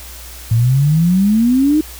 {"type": "exponential sweep", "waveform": "sine", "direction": "up", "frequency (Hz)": [110, 316.2], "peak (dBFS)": -9, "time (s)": [0.51, 1.81], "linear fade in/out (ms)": 5, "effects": ["added 60 Hz sine -34 dBFS peak until 1.99 s", "white hiss -35 dBFS RMS until 1.99 s"]}